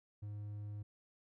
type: tone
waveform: triangle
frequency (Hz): 103.83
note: G#2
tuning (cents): 0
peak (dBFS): -40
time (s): 0.22-0.83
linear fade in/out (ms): 10
effects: none